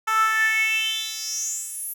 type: tone with high-pass filter sweep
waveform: 10% pulse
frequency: 440 Hz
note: A4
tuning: in tune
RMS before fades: -24 dBFS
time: 0.07-1.94 s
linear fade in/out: 10 ms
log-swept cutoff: 1100 to 12000 Hz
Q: 7.1
effects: none